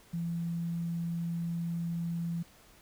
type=tone with quantisation; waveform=sine; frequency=169 Hz; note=E3; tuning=43 cents sharp; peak=-31 dBFS; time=0.13-2.43 s; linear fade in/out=10 ms; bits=10; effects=pink hiss -59 dBFS RMS until 2.81 s